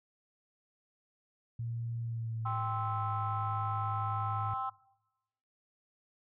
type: tone with pitch glide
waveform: sine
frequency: 116.54 to 106.25 Hz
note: A#2 to G#2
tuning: 0 to +40 cents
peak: -34 dBFS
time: 1.59-4.54 s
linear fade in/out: 5 ms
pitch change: -160 cents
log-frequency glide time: 2.01-3.02 s
type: chord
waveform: sine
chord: C major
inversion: second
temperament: just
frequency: 784.9 / 1046.5 / 1308.1 Hz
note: G5 / C6 / E6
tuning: +2 / 0 / -14 cents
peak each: -37 / -37 / -36 dBFS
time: 2.45-4.7 s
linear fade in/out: 10 ms
effects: noise-tail reverb RT60 1.0 s tail -23 dB re dry + tanh soft clip ceiling -23 dBFS